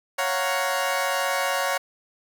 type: chord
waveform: 20% pulse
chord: Gb major seventh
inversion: second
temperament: equal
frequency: 554.4 / 698.5 / 740 / 932.3 Hz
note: Db5 / F5 / Gb5 / Bb5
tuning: 0 / 0 / 0 / 0 cents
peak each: -21 / -26 / -24 / -25 dBFS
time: 0.18-1.78 s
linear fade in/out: 10 ms
effects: none